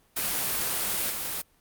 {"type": "noise with level steps", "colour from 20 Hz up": "white", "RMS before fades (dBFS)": [-28, -32], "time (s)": [0.16, 1.42], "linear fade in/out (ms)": 10, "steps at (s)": 1.1, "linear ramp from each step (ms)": 2, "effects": ["pink hiss -64 dBFS RMS until 1.6 s", "Opus 32 kbps"]}